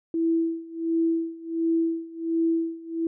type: tone with tremolo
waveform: sine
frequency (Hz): 329.6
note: E4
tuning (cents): 0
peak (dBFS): -19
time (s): 0.14-3.07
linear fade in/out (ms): 2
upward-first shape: sine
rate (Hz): 1.4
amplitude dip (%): 90
effects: none